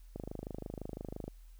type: click train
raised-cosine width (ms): 2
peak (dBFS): -27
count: 30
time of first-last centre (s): 0.16-1.28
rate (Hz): 25.9
effects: added 41 Hz sine -51 dBFS peak until 1.59 s + white hiss -70 dBFS RMS until 1.59 s